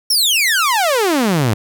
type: exponential sweep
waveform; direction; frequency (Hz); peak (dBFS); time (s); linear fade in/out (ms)
sawtooth; down; 5660 to 99.9; -9; 0.1-1.54; 5
effects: none